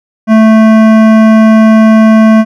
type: tone with hard clipping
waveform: sine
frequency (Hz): 220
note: A3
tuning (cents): 0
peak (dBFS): -3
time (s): 0.27-2.45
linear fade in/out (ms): 50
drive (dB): 15
effects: none

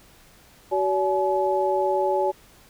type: tone cluster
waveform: sine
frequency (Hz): 376.8 / 571 / 853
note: F#4 / D5 / G#5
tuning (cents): +32 / -49 / +46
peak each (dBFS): -24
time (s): 0.71-2.32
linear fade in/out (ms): 20
effects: pink hiss -53 dBFS RMS until 2.69 s

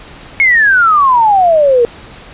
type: exponential sweep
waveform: sine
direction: down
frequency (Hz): 2210 to 461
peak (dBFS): -5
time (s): 0.4-1.85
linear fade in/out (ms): 0
effects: pink hiss -34 dBFS RMS until 2.33 s + resampled to 8000 Hz

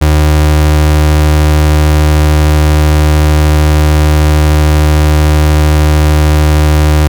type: tone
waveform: 35% pulse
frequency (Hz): 76.1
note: D#2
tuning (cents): -38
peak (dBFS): -3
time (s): 0.01-7.08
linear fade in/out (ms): 10
effects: none

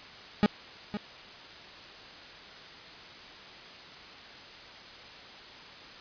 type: tone with echo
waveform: 40% pulse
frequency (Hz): 207.7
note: G#3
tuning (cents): 0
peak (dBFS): -18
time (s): 0.43-0.46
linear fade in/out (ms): 0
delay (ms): 510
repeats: 1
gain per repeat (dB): -12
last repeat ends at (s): 0.97
effects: white hiss -47 dBFS RMS until 6 s + resampled to 11025 Hz

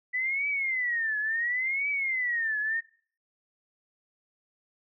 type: tone with vibrato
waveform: sine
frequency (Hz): 1975.5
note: B6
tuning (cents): 0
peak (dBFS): -26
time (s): 0.13-2.81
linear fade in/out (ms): 20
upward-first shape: triangle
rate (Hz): 0.71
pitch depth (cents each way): 270
effects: noise-tail reverb RT60 0.5 s tail -22 dB re dry

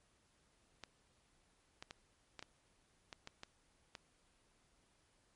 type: clicks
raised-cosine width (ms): 0.2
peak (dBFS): -30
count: 9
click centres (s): 0.837 / 1.825 / 1.909 / 2.393 / 2.426 / 3.128 / 3.274 / 3.434 / 3.952
effects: pink hiss -74 dBFS RMS until 5.35 s + MP3 48 kbps

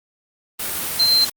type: tone in noise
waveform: sine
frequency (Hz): 4127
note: C8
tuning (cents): -25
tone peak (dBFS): -12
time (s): 0.99-1.25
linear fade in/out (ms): 10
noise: white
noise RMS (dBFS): -25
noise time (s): 0.59-1.3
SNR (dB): +10
effects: Opus 32 kbps

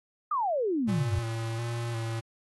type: exponential sweep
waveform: sine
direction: down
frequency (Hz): 1261 to 82.41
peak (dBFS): -25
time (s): 0.31-1.19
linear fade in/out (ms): 5
type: tone with vibrato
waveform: square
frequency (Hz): 115.7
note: A#2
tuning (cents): -13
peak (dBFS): -31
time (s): 0.87-2.21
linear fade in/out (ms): 20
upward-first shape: square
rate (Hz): 1.4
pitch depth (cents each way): 28
effects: AAC 32 kbps

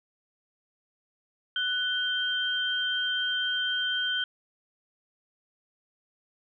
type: tone pair together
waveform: sine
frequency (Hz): 1489 / 3152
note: F#6 / G7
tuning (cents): +11 / +9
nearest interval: octave + minor second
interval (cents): 1298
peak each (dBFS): -29 / -28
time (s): 1.56-4.24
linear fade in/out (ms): 2
effects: none

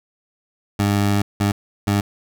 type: tone bursts at uneven times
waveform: 20% pulse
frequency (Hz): 101.5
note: G#2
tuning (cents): -39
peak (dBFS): -11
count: 3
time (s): 0.79-1.22 / 1.4-1.52 / 1.87-2.01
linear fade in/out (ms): 5
effects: none

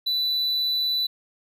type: tone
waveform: triangle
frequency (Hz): 3978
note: B7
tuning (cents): +12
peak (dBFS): -20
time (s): 0.06-1.07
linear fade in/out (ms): 10
effects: none

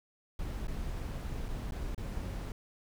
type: noise with dropouts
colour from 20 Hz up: brown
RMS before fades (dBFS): -37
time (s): 0.39-2.52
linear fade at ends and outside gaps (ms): 2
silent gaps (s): 0.671-0.681 / 1.484-1.487 / 1.71-1.721 / 1.948-1.978
effects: none

